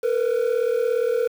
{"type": "tone pair together", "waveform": "triangle", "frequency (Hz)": [456.6, 493.9], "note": ["A#4", "B4"], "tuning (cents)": [-36, 0], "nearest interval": "minor second", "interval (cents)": 136, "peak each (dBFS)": -19, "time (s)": [0.03, 1.28], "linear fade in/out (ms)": 10, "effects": ["tanh soft clip ceiling -12 dBFS", "7-bit"]}